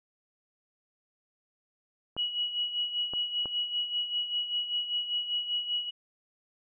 clicks, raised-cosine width 1 ms, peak -26 dBFS, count 3, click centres 2.166 / 3.136 / 3.457 s
sine tone with tremolo, 2919 Hz, F#7, 24 cents flat, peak -26 dBFS, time 2.17-5.91 s, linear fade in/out 20 ms, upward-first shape sine, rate 5.1 Hz, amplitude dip 65%
effects none

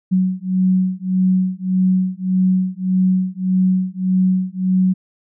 sine beating tone pair, 185 / 186.7 Hz, F#3 / F#3, 0 / +16 cents, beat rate 1.7 Hz, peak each -17 dBFS, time 0.11-4.94 s, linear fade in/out 20 ms, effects none

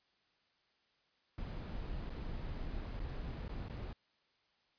brown noise with dropouts, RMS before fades -42 dBFS, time 1.38-3.93 s, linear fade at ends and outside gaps 2 ms, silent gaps 2.097-2.102 / 2.995-3 / 3.481-3.492 / 3.685-3.697 s, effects white hiss -75 dBFS RMS until 4.78 s + resampled to 11025 Hz

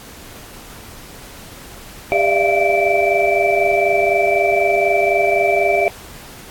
sine tone cluster, 399.6 / 592 / 671 / 695 / 2325 Hz, G4 / D5 / E5 / F5 / D7, +33 / +14 / +31 / -9 / -18 cents, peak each -19 dBFS, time 2.12-5.88 s, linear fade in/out 0 ms, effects pink hiss -38 dBFS RMS until 6.5 s + AAC 64 kbps

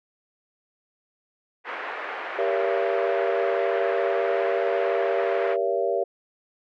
white band-pass noise, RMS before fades -33 dBFS, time 1.64-5.57 s, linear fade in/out 50 ms, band 410 to 2000 Hz, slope 24 dB/octave
sine chord, G diminished seventh, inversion none, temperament just, 392 / 470.4 / 564.5 / 677.4 Hz, G4 / Bb4 / Db5 / Fb5, 0 / +16 / +31 / +47 cents, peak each -27 dBFS, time 2.38-6.04 s, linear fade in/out 10 ms
effects none

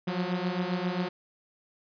sawtooth beating tone pair, 176.4 / 183.9 Hz, F3 / F#3, +18 / -10 cents, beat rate 7.5 Hz, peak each -27 dBFS, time 0.07-1.09 s, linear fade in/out 10 ms, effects resampled to 11025 Hz

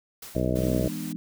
white noise with exponential decay, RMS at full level -39 dBFS, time 0.22-0.82 s, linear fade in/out 5 ms, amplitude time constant 130 ms
harmonic tone, 62.8 Hz, B1, 30 cents sharp, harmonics 1 / 2 / 3 / 4 / 5 / 6 / 7 / 8 / 9 / 10, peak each -31 / -29 / -30 / -32 / -31 / -35 / -35 / -35 / -34 / -32 dBFS, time 0.35-0.88 s, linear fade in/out 5 ms
white noise, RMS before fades -42 dBFS, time 0.55-1.13 s, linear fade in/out 10 ms
sine chord, E major seventh, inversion none, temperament equal with one note detuned, 164.81 / 207.7 / 246.9 / 304 Hz, E3 / G#3 / B3 / D#4, 0 / 0 / 0 / -40 cents, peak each -36 dBFS, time 0.57-1.16 s, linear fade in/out 0 ms
effects none

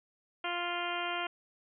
harmonic tone, 349.2 Hz, F4, in tune, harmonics 1 / 2 / 3 / 4 / 5 / 6 / 7 / 8 / 9, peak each -42 / -38 / -40 / -39 / -46 / -43 / -43 / -42 / -43 dBFS, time 0.44-1.27 s, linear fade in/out 5 ms, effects none

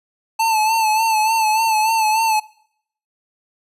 square tone with vibrato, 880 Hz, A5, in tune, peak -15 dBFS, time 0.39-2.4 s, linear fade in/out 10 ms, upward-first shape sine, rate 3.4 Hz, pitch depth 50 cents each way, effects noise-tail reverb RT60 0.7 s tail -24 dB re dry + resampled to 32000 Hz

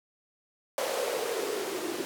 blue noise with band-pass filter sweep, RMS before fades -32 dBFS, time 0.78-2.05 s, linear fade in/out 0 ms, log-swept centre 560 to 330 Hz, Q 6.1, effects none

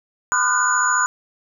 sine tone cluster, 1012 / 1207 / 1436 / 1510 / 6880 Hz, B5 / D6 / F6 / F#6 / A8, +42 / +47 / +48 / +35 / -40 cents, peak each -22 dBFS, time 0.32-1.06 s, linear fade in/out 0 ms, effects none

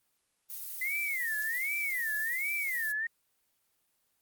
violet noise, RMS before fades -40 dBFS, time 0.49-2.93 s, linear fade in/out 20 ms
sine tone with vibrato, 1997 Hz, B6, 19 cents sharp, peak -30 dBFS, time 0.81-3.07 s, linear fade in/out 5 ms, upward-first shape sine, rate 1.3 Hz, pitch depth 270 cents each way
effects white hiss -75 dBFS RMS until 4.21 s + Opus 24 kbps

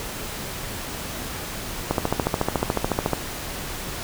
click train, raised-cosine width 1 ms, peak -6 dBFS, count 18, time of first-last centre 1.91-3.133 s, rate 13.9 Hz, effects pink hiss -32 dBFS RMS until 4.03 s

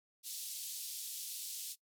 white band-pass noise, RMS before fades -44 dBFS, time 0.23-1.76 s, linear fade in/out 50 ms, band 3400 to 14000 Hz, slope 24 dB/octave, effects noise-tail reverb RT60 0.1 s tail -20 dB re dry

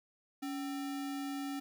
sine tone with sample-and-hold, 280.1 Hz, C#4, 18 cents sharp, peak -36 dBFS, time 0.42-1.6 s, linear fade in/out 10 ms, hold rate 1050 Hz, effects none

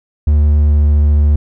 triangle tone with pitch glide, 74.3 to 73.79 Hz, D2 to D2, +21 to +9 cents, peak -5 dBFS, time 0.27-1.36 s, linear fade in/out 5 ms, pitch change -12 cents, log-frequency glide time 0.54-0.83 s, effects none

